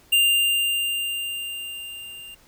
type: tone with level ramp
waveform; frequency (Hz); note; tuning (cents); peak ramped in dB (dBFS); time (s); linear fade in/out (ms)
square; 2794; F7; 0; -15 to -39; 0.12-2.35; 10
effects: pink hiss -55 dBFS RMS until 2.47 s